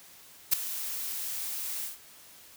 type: noise with ADSR envelope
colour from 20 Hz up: blue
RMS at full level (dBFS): -20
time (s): 0.51-1.98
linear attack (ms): 23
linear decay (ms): 5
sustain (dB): -15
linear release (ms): 150
effects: white hiss -53 dBFS RMS until 2.56 s